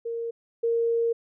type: tone pair in turn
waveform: sine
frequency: 463.5 / 463.5 Hz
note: A#4 / A#4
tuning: -10 / -10 cents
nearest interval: unison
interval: 0 cents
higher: neither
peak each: -28 / -21 dBFS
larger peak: second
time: 0.05-0.31 / 0.63-1.13 s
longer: second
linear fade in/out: 10 ms
effects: none